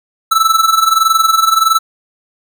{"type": "tone with amplitude modulation", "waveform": "square", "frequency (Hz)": 1318.5, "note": "E6", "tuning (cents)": 0, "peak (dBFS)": -6, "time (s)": [0.31, 1.79], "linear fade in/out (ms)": 10, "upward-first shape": "sine", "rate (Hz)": 21.5, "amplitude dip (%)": 75, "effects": []}